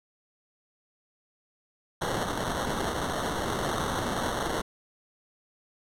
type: noise with sample-and-hold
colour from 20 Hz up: violet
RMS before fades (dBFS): -30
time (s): 2.01-4.62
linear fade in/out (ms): 10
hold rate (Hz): 2450
effects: low-pass 12000 Hz 12 dB/octave